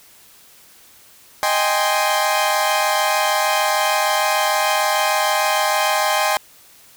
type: chord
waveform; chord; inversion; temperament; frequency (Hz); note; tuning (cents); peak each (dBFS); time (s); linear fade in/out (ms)
sawtooth; Ab major seventh; second; equal; 622.3 / 784 / 830.6 / 1046.5; Eb5 / G5 / Ab5 / C6; 0 / 0 / 0 / 0; -18; 1.43-6.37; 0
effects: white hiss -48 dBFS RMS until 6.96 s